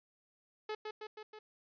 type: tone with echo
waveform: sawtooth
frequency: 429 Hz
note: A4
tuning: 44 cents flat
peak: -33 dBFS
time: 0.69-0.75 s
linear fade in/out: 5 ms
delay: 160 ms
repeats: 4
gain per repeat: -3 dB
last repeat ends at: 1.39 s
effects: resampled to 11025 Hz